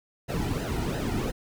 brown noise with flanger, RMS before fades -29 dBFS, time 0.28-1.32 s, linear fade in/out 20 ms, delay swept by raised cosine 0.87 to 1.87 ms, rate 2.9 Hz, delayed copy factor -0.8, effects none

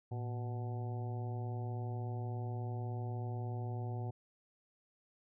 harmonic tone with a mistuned harmonic, 123.47 Hz, B2, in tune, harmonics 1 / 2 / 3 / 4 / 5 / 6 / 7, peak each -37 / -51 / -49 / -54 / -56 / -50 / -55 dBFS, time 0.11-4.11 s, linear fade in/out 10 ms, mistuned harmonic 1, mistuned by -140 cents, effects none

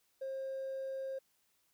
triangle tone with hard clipping, 534 Hz, C5, 35 cents sharp, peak -37 dBFS, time 0.21-1.19 s, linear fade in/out 10 ms, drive 2 dB, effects white hiss -75 dBFS RMS until 1.73 s

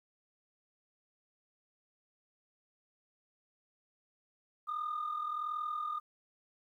sine tone pair together, 1212.7 / 1254 Hz, D#6 / D#6, -45 / +13 cents, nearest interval minor second, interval 58 cents, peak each -34 / -40 dBFS, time 4.67-6 s, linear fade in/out 20 ms, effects tanh soft clip ceiling -30 dBFS + 12-bit

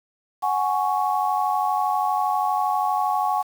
sine chord, F# suspended second, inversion none, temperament just, 740 / 832.5 / 1110 Hz, F#5 / G#5 / C#6, 0 / +4 / +2 cents, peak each -24 / -23 / -25 dBFS, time 0.42-3.43 s, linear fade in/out 20 ms, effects 7-bit

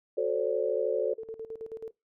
sine chord, D dominant seventh, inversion first, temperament equal with one note detuned, 370 / 440 / 523.3 / 576.2 Hz, F#4 / A4 / C5 / D5, 0 / 0 / 0 / -33 cents, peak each -33 / -29 / -31 / -32 dBFS, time 0.17-1.14 s, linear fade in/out 10 ms
sine tone with tremolo, 446.5 Hz, A4, 25 cents sharp, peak -34 dBFS, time 1.18-1.91 s, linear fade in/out 5 ms, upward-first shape square, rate 9.3 Hz, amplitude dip 75%
effects noise-tail reverb RT60 0.2 s tail -21 dB re dry

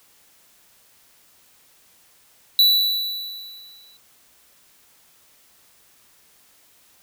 square tone with exponential decay, 3951 Hz, B7, in tune, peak -11 dBFS, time 2.59-3.97 s, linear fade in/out 1 ms, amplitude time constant 300 ms, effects white hiss -56 dBFS RMS until 7.02 s

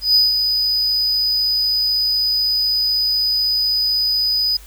triangle tone with ADSR envelope, 4978 Hz, D#8, in tune, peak -8 dBFS, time 0.01-4.57 s, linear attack 140 ms, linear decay 170 ms, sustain -6 dB, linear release 5 ms, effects added 50 Hz sine -39 dBFS peak until 4.66 s + white hiss -45 dBFS RMS until 4.66 s

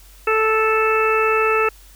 harmonic tone, 439.1 Hz, A4, 4 cents flat, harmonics 1 / 2 / 3 / 4 / 5 / 6, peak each -18 / -27 / -19 / -27 / -29 / -22 dBFS, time 0.27-1.69 s, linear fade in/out 5 ms, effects added 47 Hz sine -44 dBFS peak until 1.95 s + white hiss -49 dBFS RMS until 1.95 s

